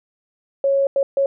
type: tone bursts at uneven times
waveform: sine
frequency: 551 Hz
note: C#5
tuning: 11 cents flat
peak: -14 dBFS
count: 3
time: 0.64-0.87 / 0.96-1.03 / 1.17-1.26 s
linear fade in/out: 2 ms
effects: none